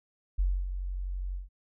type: tone with ADSR envelope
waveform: sine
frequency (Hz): 46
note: F#1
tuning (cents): -9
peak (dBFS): -22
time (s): 0.38-1.49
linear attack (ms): 16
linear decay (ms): 260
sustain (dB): -9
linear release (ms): 150
effects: none